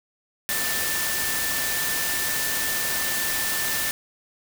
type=tone in noise; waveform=sine; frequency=1774 Hz; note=A6; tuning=14 cents sharp; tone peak=-30 dBFS; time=0.49-3.91 s; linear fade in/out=0 ms; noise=white; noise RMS=-26 dBFS; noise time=0.49-3.91 s; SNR=-7 dB; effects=none